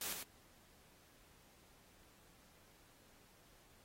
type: noise with echo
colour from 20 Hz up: white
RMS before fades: -42 dBFS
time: 0.01-0.13 s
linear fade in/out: 2 ms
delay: 100 ms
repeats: 1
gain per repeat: -5 dB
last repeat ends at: 0.23 s
effects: pink hiss -67 dBFS RMS until 3.84 s + AAC 48 kbps